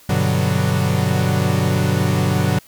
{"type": "chord", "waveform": "45% pulse", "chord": "G major seventh", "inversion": "none", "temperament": "equal", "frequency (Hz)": [98, 123.47, 146.83, 185], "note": ["G2", "B2", "D3", "F#3"], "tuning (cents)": [0, 0, 0, 0], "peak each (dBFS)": -21, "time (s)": [0.09, 2.59], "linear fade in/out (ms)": 5, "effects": ["white hiss -48 dBFS RMS until 2.67 s"]}